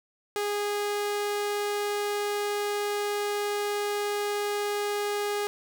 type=tone; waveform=sawtooth; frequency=411.8 Hz; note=G#4; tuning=15 cents flat; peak=-23 dBFS; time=0.36-5.47 s; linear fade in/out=0 ms; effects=none